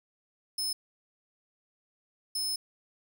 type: tone bursts at uneven times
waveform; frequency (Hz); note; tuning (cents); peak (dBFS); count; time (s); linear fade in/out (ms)
sawtooth; 5210; E8; -21; -27; 2; 0.58-0.73 / 2.35-2.56; 5
effects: none